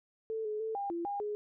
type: tone with pitch steps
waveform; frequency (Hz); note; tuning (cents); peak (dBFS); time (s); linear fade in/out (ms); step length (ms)
sine; 443.3 / 425.7 / 442.5 / 802 / 340.4 / 809 / 417.8; A4 / G#4 / A4 / G5 / F4 / G#5 / G#4; +13 / +43 / +10 / +39 / -44 / -46 / +10; -33; 0.3-1.35; 0; 150
effects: none